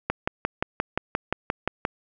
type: click train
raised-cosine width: 0.5 ms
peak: -8 dBFS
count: 11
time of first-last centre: 0.1-1.851 s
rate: 5.71 Hz
effects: none